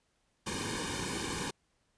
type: noise with comb filter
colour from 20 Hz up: pink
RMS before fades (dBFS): -36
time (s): 0.46-1.51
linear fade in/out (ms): 10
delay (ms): 1.5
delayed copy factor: -0.95
effects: pink hiss -75 dBFS RMS until 1.97 s + resampled to 22050 Hz